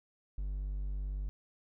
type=tone; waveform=triangle; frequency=49 Hz; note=G1; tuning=in tune; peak=-32 dBFS; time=0.38-1.29 s; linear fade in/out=0 ms; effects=none